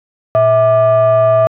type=tone with frequency modulation; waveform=sine; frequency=650 Hz; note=E5; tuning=24 cents flat; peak=-6 dBFS; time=0.35-1.47 s; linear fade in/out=0 ms; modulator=534 Hz; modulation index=0.54; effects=tanh soft clip ceiling -3 dBFS